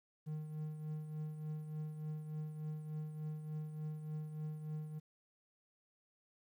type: tone with tremolo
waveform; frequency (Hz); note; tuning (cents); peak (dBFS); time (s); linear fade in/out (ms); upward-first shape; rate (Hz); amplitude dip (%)
triangle; 153.8; D#3; -20; -36; 0.26-5; 20; triangle; 3.4; 60
effects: 12-bit